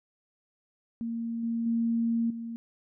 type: tone with level steps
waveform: sine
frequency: 230.8 Hz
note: A#3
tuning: 17 cents flat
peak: -30 / -27 / -24 / -34 dBFS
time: 1.01-2.56 s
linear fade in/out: 0 ms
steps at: 1.43 / 1.66 / 2.3 s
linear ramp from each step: 5 ms
effects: none